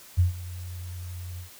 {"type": "tone with ADSR envelope", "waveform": "sine", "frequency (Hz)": 88.9, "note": "F2", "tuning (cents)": 31, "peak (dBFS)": -15, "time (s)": [0.17, 1.5], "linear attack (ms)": 24, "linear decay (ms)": 130, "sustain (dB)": -19, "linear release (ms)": 110, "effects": ["white hiss -49 dBFS RMS until 1.59 s"]}